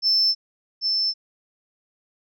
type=tone with echo; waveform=sine; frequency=5300 Hz; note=E8; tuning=9 cents sharp; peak=-15 dBFS; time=0.02-0.35 s; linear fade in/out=50 ms; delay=790 ms; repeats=1; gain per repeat=-4 dB; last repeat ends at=1.14 s; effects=tanh soft clip ceiling -12 dBFS